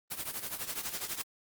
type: noise with tremolo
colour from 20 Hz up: white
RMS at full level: -34 dBFS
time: 0.1-1.23 s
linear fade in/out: 20 ms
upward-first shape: triangle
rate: 12 Hz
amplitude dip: 85%
effects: Opus 32 kbps